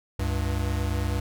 square tone pair together, 68.9 / 97.72 Hz, C#2 / G2, -10 / -5 cents, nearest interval tritone, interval 605 cents, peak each -28 dBFS, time 0.19-1.2 s, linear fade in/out 5 ms, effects none

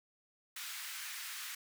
pink high-pass noise, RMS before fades -44 dBFS, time 0.56-1.55 s, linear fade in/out 5 ms, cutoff 1400 Hz, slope 24 dB/octave, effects none

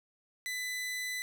sawtooth tone, 2000 Hz, B6, 21 cents sharp, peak -31 dBFS, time 0.46-1.22 s, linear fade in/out 0 ms, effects none

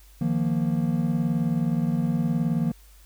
triangle chord, Eb suspended second, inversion none, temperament equal, 155.56 / 174.61 / 233.1 Hz, Eb3 / F3 / Bb3, 0 / 0 / 0 cents, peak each -24 dBFS, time 0.21-2.72 s, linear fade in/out 5 ms, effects added 50 Hz sine -49 dBFS peak until 3.05 s + white hiss -57 dBFS RMS until 3.05 s

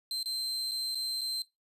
40% pulse tone with dropouts, 4117 Hz, C8, 29 cents flat, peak -31 dBFS, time 0.11-1.42 s, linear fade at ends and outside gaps 1 ms, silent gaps 0.229-0.258 / 0.712-0.717 / 0.947-0.954 / 1.21-1.215 s, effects noise-tail reverb RT60 0.2 s tail -19 dB re dry + resampled to 32000 Hz

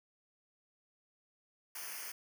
white noise with comb filter, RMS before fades -44 dBFS, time 1.75-2.12 s, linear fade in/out 5 ms, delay 0.26 ms, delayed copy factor -0.95, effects none

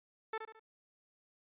15% pulse tone with echo, 441.5 Hz, A4, 6 cents sharp, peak -29 dBFS, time 0.33-0.38 s, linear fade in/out 5 ms, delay 72 ms, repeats 3, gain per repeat -7 dB, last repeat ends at 0.596 s, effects resampled to 8000 Hz

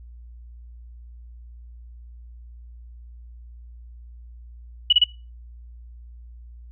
sine tone bursts, 2941 Hz, F#7, 11 cents flat, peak -11 dBFS, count 3, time 4.9-5.041 s, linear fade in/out 5 ms, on 27 ms, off 30 ms, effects noise-tail reverb RT60 0.3 s tail -21 dB re dry + added 59 Hz sine -40 dBFS peak until 6.71 s

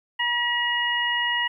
harmonic tone, 960 Hz, B5, 49 cents flat, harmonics 1 / 2 / 3, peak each -28 / -24 / -26 dBFS, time 0.19-1.48 s, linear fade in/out 10 ms, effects 10-bit

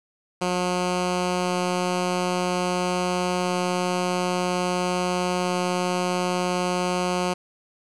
10% pulse tone, 180.1 Hz, F#3, 46 cents flat, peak -14 dBFS, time 0.41-7.34 s, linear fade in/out 10 ms, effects resampled to 22050 Hz + 8-bit

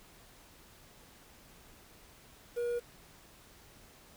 triangle tone with quantisation, 478.8 Hz, A#4, 46 cents sharp, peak -29 dBFS, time 2.56-2.8 s, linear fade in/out 20 ms, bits 9, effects pink hiss -58 dBFS RMS until 4.16 s

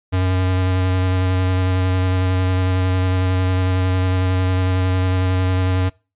square tone with vibrato, 92.5 Hz, F#2, in tune, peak -16 dBFS, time 0.12-5.9 s, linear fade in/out 20 ms, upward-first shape square, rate 11 Hz, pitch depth 12 cents each way, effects noise-tail reverb RT60 0.3 s tail -23 dB re dry + resampled to 8000 Hz

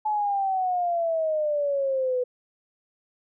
sine exponential sweep, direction down, 861 to 493.9 Hz, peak -22 dBFS, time 0.05-2.24 s, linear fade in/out 10 ms, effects none

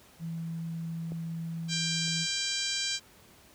sine tone, 165 Hz, E3, 2 cents sharp, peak -33 dBFS, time 0.19-2.27 s, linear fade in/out 50 ms
clicks, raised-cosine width 2 ms, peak -29 / -38 dBFS, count 2, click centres 1.12 / 2.079 s
harmonic tone, 791 Hz, G5, 15 cents sharp, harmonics 2 / 3 / 4 / 5 / 6 / 7 / 8 / 9 / 10, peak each -41 / -39 / -36 / -36 / -36 / -38 / -40 / -40 / -42 dBFS, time 1.68-3 s, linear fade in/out 50 ms
effects pink hiss -57 dBFS RMS until 3.54 s + high-pass 60 Hz 12 dB/octave

